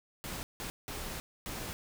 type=noise bursts at uneven times; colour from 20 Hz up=pink; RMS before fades=-40 dBFS; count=4; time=0.24-0.43 / 0.6-0.7 / 0.88-1.2 / 1.46-1.73 s; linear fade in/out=0 ms; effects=none